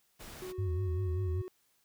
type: noise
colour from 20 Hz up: pink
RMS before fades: -48 dBFS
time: 0.19-0.53 s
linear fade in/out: 20 ms
type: tone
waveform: triangle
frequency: 368.7 Hz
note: F#4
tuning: 6 cents flat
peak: -38 dBFS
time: 0.42-1.48 s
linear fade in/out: 0 ms
type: tone with vibrato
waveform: sine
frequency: 90 Hz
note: F#2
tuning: 47 cents flat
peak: -30 dBFS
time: 0.58-1.42 s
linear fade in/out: 10 ms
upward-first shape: sine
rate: 5.1 Hz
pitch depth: 180 cents each way
effects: white hiss -72 dBFS RMS until 1.84 s